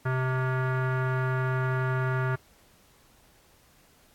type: tone with low-pass filter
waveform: square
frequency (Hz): 129.4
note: C3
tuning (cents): -19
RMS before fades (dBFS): -27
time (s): 0.05-2.36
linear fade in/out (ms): 10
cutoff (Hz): 1500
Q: 3.8
effects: pink hiss -60 dBFS RMS until 4.14 s + AAC 64 kbps